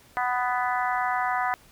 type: harmonic tone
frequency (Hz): 248.2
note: B3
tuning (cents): +9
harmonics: 3 / 4 / 5 / 6 / 7 / 8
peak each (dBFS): -27 / -29 / -31 / -33 / -34 / -35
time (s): 0.17-1.54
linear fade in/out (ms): 0
effects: pink hiss -55 dBFS RMS until 1.71 s